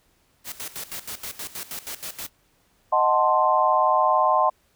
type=noise with tremolo; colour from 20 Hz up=white; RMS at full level=-33 dBFS; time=0.44-2.3 s; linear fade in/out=50 ms; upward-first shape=square; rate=6.3 Hz; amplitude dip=80%
type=chord; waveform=sine; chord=D# diminished seventh; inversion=none; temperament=equal; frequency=622.3 / 740 / 880 / 1046.5 Hz; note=D#5 / F#5 / A5 / C6; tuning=0 / 0 / 0 / 0 cents; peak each=-23 / -23 / -23 / -20 dBFS; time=2.92-4.5 s; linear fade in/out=10 ms
effects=pink hiss -64 dBFS RMS until 4.75 s